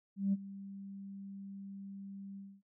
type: tone with ADSR envelope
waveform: sine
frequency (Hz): 196.8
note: G3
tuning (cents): +7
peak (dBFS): -26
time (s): 0.16-2.62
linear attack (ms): 170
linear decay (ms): 31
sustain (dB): -18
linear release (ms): 250
effects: noise-tail reverb RT60 0.1 s tail -24 dB re dry + tanh soft clip ceiling -23 dBFS